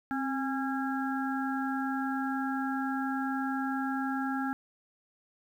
harmonic tone with a mistuned harmonic, 273 Hz, C#4, 26 cents flat, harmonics 1 / 3 / 5 / 6, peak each -31 / -36 / -38 / -39 dBFS, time 0.11-4.53 s, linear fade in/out 0 ms, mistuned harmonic 1, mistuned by -52 cents, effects 10-bit

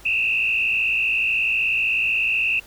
sine tone with frequency modulation, 2637 Hz, E7, in tune, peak -18 dBFS, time 0.05-2.6 s, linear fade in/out 10 ms, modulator 56.2 Hz, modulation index 2.2, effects added 50 Hz sine -49 dBFS peak until 2.66 s + pink hiss -47 dBFS RMS until 2.66 s

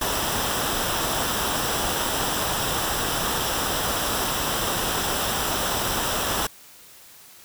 pink noise with comb filter, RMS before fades -25 dBFS, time 0.01-6.47 s, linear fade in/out 5 ms, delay 0.45 ms, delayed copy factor -0.55, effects white hiss -48 dBFS RMS until 7.44 s

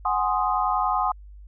sine chord, Ab dominant seventh, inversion third, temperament equal, 740 / 830.6 / 1046.5 / 1244.5 Hz, Gb5 / Ab5 / C6 / Eb6, 0 / 0 / 0 / 0 cents, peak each -26 dBFS, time 0.05-1.12 s, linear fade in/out 5 ms, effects added 50 Hz sine -41 dBFS peak until 1.47 s

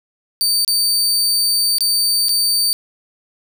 sawtooth tone with dropouts, 4600 Hz, D8, 37 cents flat, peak -11 dBFS, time 0.41-2.73 s, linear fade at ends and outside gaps 0 ms, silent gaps 0.648-0.678 / 1.784-1.807 / 2.285-2.292 s, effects 7-bit

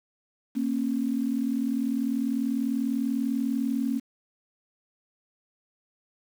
sine tone pair together, 232.2 / 272.3 Hz, A#3 / C#4, -7 / -31 cents, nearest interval minor third, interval 276 cents, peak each -27 dBFS, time 0.55-4 s, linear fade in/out 20 ms, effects 8-bit

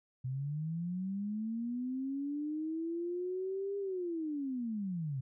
sine linear two-way sweep, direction up then down, 125.5 to 403.2 to 125.5 Hz, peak -34 dBFS, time 0.24-5.21 s, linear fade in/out 10 ms, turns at 3.78 s, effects none

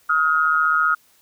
sine tone pair together, 1267 / 1422.2 Hz, D#6 / F6, +31 / +31 cents, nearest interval major second, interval 200 cents, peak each -18 dBFS, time 0.09-0.95 s, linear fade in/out 10 ms, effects white hiss -57 dBFS RMS until 1.21 s

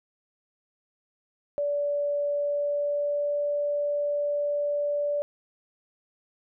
sine tone with pitch glide, 578 to 581.7 Hz, D5 to D5, -28 to -17 cents, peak -24 dBFS, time 1.58-5.22 s, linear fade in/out 0 ms, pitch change +11 cents, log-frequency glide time 2.3-3.43 s, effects none

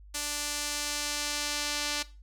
sawtooth tone with band-pass filter sweep, 293.7 Hz, D4, in tune, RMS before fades -33 dBFS, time 0.14-2.03 s, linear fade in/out 10 ms, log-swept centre 7700 to 4900 Hz, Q 0.97, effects noise-tail reverb RT60 0.3 s tail -17 dB re dry + added 50 Hz sine -48 dBFS peak until 2.22 s

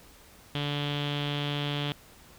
sawtooth tone with low-pass filter, 145.1 Hz, D3, 21 cents flat, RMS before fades -31 dBFS, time 0.55-1.92 s, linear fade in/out 0 ms, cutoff 3300 Hz, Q 7.1, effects pink hiss -54 dBFS RMS until 2.38 s

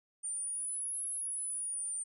sine exponential two-way sweep, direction up then down, 8960 to 10800 to 8960 Hz, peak -34 dBFS, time 0.23-2.04 s, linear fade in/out 20 ms, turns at 1.05 s, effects tanh soft clip ceiling -30 dBFS

